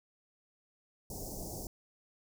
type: band-stop noise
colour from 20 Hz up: pink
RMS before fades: -42 dBFS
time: 1.1-1.67 s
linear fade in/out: 2 ms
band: 800 to 5200 Hz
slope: 48 dB/octave
effects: none